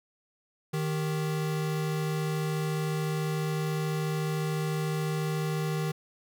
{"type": "tone pair together", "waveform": "square", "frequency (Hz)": [155.33, 392], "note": ["D#3", "G4"], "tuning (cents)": [-3, 0], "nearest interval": "octave + major third", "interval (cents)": 1603, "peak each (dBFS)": [-29, -37], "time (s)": [0.73, 5.92], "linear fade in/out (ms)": 10, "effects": []}